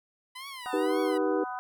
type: tone with vibrato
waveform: 15% pulse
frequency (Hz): 997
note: B5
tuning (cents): +16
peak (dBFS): -33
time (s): 0.35-1.18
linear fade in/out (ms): 10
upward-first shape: triangle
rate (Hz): 1.9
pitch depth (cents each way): 220
type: harmonic tone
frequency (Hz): 249.4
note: B3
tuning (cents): +17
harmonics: 3 / 4 / 5 / 6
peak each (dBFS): -36 / -38 / -40 / -42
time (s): 0.66-1.59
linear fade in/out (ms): 0
type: chord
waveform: sine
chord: Eb augmented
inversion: none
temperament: just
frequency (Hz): 311.1 / 388.9 / 486.1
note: Eb4 / G4 / B4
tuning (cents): 0 / -14 / -28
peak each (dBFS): -29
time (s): 0.73-1.44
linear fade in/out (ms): 5
effects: none